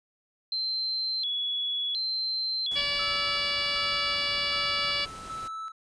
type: tone with vibrato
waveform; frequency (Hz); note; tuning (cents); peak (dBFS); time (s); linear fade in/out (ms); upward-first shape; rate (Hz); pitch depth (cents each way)
sine; 3729; A#7; 0; -27; 0.52-2.81; 2; square; 0.7; 170
type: noise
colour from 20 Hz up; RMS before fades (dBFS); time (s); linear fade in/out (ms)
pink; -45; 2.71-5.48; 5
type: harmonic tone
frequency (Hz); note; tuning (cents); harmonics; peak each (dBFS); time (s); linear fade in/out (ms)
574; D5; -40; 1 / 2 / 3 / 4 / 5 / 6 / 7 / 8 / 9; -40 / -40 / -39 / -32 / -33 / -34 / -37 / -32 / -39; 2.75-5.06; 20
type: tone with tremolo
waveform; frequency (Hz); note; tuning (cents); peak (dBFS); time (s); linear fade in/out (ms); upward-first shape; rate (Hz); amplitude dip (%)
triangle; 1312; E6; -9; -32; 2.99-5.72; 5; square; 1.3; 55
effects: resampled to 22050 Hz